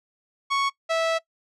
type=tone pair in turn; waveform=sawtooth; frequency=1108.7 / 654.9 Hz; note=C#6 / E5; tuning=0 / -11 cents; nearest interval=major sixth; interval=911 cents; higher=first; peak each=-17 dBFS; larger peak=neither; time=0.5-0.7 / 0.89-1.19 s; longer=second; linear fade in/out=20 ms; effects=noise-tail reverb RT60 0.1 s tail -21 dB re dry + low-pass 5000 Hz 12 dB/octave